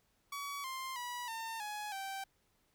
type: tone with pitch steps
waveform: sawtooth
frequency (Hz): 1133 / 1051 / 975 / 904.5 / 839 / 778.3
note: C#6 / C6 / B5 / A5 / G#5 / G5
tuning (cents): +37 / +7 / -23 / +48 / +17 / -13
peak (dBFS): -36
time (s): 0.32-2.24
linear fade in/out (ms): 5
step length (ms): 320
effects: pink hiss -75 dBFS RMS until 2.74 s